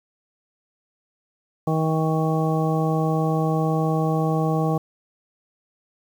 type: harmonic tone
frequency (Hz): 158.7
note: D#3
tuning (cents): +35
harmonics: 1 / 2 / 3 / 4 / 5 / 7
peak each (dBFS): -21 / -27 / -27 / -30 / -28 / -32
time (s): 1.67-4.78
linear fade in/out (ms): 5
effects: 8-bit